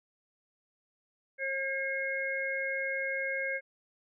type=harmonic tone; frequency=539 Hz; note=C#5; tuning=49 cents flat; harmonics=1 / 3 / 4; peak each=-36 / -35 / -34 dBFS; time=1.38-3.61 s; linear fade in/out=50 ms; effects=none

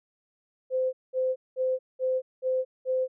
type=tone bursts; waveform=sine; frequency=516 Hz; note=C5; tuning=24 cents flat; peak=-23 dBFS; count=6; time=0.7-3.08 s; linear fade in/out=50 ms; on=230 ms; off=200 ms; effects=none

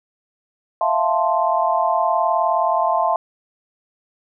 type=chord; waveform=sine; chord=F major seventh; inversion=third; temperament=equal; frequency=659.3 / 698.5 / 880 / 1046.5 Hz; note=E5 / F5 / A5 / C6; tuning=0 / 0 / 0 / 0 cents; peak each=-21 dBFS; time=0.81-3.16 s; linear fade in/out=2 ms; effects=none

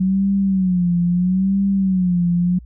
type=tone with vibrato; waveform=sine; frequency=185 Hz; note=F#3; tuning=in tune; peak=-14 dBFS; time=0-2.59 s; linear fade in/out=10 ms; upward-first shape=sine; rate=0.76 Hz; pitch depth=110 cents each way; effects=added 60 Hz sine -37 dBFS peak until 2.65 s

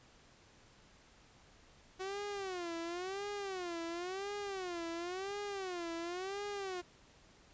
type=tone with vibrato; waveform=sawtooth; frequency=369.5 Hz; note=F#4; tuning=2 cents flat; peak=-35 dBFS; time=1.99-6.82 s; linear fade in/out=20 ms; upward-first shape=sine; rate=0.95 Hz; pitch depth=180 cents each way; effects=pink hiss -63 dBFS RMS until 7.53 s + resampled to 16000 Hz

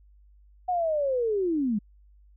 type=linear sweep; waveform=sine; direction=down; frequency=740 to 196 Hz; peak=-23 dBFS; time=0.68-1.79 s; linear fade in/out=10 ms; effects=added 50 Hz sine -53 dBFS peak until 2.36 s

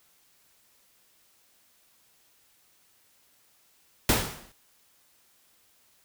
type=noise with exponential decay; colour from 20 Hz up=pink; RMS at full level=-19 dBFS; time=4.09-4.52 s; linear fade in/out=2 ms; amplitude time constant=93 ms; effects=white hiss -64 dBFS RMS until 6.04 s

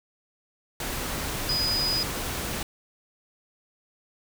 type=tone in noise; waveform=sine; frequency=4962 Hz; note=D#8; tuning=6 cents flat; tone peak=-24 dBFS; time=1.49-2.03 s; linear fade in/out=2 ms; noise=pink; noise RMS=-31 dBFS; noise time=0.8-2.63 s; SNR=+4 dB; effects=none

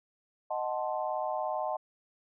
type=chord; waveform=sine; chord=D# diminished seventh; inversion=none; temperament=equal with one note detuned; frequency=622.3 / 740 / 875.9 / 1046.5 Hz; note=D#5 / F#5 / A5 / C6; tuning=0 / 0 / -8 / 0 cents; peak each=-34 / -35 / -36 / -39 dBFS; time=0.5-1.77 s; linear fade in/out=10 ms; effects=none

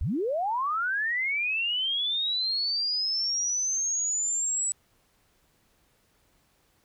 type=linear sweep; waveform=sine; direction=up; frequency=47.09 to 7902 Hz; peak=-25 dBFS; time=0.01-4.72 s; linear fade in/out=0 ms; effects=pink hiss -67 dBFS RMS until 6.84 s

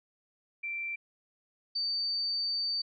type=tone pair in turn; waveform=sine; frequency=2349 / 4593 Hz; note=D7 / D8; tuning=0 / -39 cents; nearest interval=octave; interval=1161 cents; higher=second; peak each=-33 / -29 dBFS; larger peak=second; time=0.63-0.96 / 1.75-2.82 s; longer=second; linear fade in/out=10 ms; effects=none

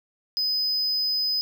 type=tone; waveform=triangle; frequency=5020 Hz; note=D#8; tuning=15 cents sharp; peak=-21 dBFS; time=0.37-1.41 s; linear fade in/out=0 ms; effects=none

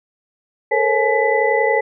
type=tone cluster; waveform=sine; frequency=435.1 / 466.1 / 541 / 849 / 1996 Hz; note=A4 / A#4 / C#5 / G#5 / B6; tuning=-19 / 0 / -42 / +38 / +18 cents; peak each=-20 dBFS; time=0.71-1.81 s; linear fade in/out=10 ms; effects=none

